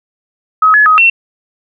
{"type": "tone with pitch steps", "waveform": "sine", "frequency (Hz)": [1273, 1702, 1260, 2709], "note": ["D#6", "G#6", "D#6", "E7"], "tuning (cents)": [39, 42, 21, 47], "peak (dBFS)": -4, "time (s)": [0.62, 1.1], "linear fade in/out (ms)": 5, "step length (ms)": 120, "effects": []}